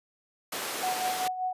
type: high-pass noise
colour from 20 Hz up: pink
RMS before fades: -34 dBFS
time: 0.52-1.28 s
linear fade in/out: 5 ms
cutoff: 410 Hz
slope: 12 dB/octave
type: tone with tremolo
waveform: sine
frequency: 740 Hz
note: F#5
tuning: in tune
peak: -26 dBFS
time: 0.83-1.53 s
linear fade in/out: 5 ms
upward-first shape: sine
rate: 5.2 Hz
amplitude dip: 60%
effects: resampled to 32000 Hz